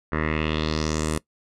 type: tone with low-pass filter sweep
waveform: 10% pulse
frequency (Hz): 77.78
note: D#2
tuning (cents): 0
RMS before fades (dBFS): -25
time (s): 0.12-1.18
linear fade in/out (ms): 5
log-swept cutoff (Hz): 1600 to 9900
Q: 3.3
effects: noise-tail reverb RT60 0.1 s tail -20 dB re dry